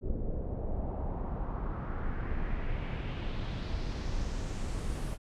brown noise with low-pass filter sweep, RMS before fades -34 dBFS, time 0.01-5.18 s, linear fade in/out 50 ms, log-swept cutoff 420 to 11000 Hz, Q 2.1, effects none

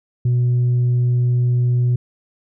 sine tone with tanh clipping, 122.8 Hz, B2, 9 cents flat, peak -14 dBFS, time 0.25-1.96 s, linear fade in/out 5 ms, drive 1 dB, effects none

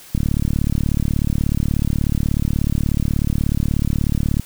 click train, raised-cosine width 5 ms, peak -6 dBFS, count 156, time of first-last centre 0.15-4.397 s, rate 36.5 Hz, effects white hiss -42 dBFS RMS until 4.45 s

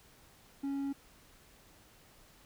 triangle tone, 277.2 Hz, C#4, in tune, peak -31 dBFS, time 0.63-0.93 s, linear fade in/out 10 ms, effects pink hiss -61 dBFS RMS until 2.45 s

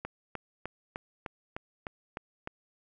click train, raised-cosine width 0.5 ms, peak -21 dBFS, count 9, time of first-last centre 0.05-2.474 s, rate 3.3 Hz, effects none

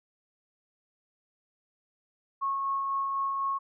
sine tone with tremolo, 1095 Hz, C#6, 22 cents flat, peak -26 dBFS, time 2.41-3.59 s, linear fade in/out 20 ms, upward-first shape sine, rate 4 Hz, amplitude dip 25%, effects none

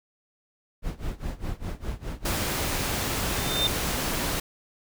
brown noise with tremolo, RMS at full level -29 dBFS, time 0.82-2.45 s, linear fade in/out 50 ms, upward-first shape sine, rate 4.9 Hz, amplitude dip 90%
pink noise, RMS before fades -28 dBFS, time 2.25-4.4 s, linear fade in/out 5 ms
sine tone with exponential growth, 3600 Hz, A7, 39 cents sharp, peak -19 dBFS, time 3.21-3.67 s, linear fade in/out 2 ms, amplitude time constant 100 ms
effects none

